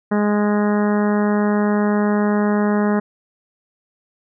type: harmonic tone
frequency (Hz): 207.7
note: G#3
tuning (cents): 0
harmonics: 1 / 2 / 3 / 4 / 5 / 6 / 7 / 8 / 9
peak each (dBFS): -16 / -22 / -26 / -28 / -30 / -32 / -33 / -34 / -35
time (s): 0.11-3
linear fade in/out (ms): 10
effects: none